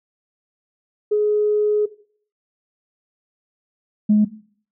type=tone pair in turn; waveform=sine; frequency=420.2 / 211 Hz; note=G#4 / G#3; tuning=+20 / +28 cents; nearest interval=octave; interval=1192 cents; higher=first; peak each=-14 / -10 dBFS; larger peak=second; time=1.11-1.86 / 4.09-4.25 s; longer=first; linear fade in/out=10 ms; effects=noise-tail reverb RT60 0.5 s tail -17 dB re dry + tanh soft clip ceiling -7 dBFS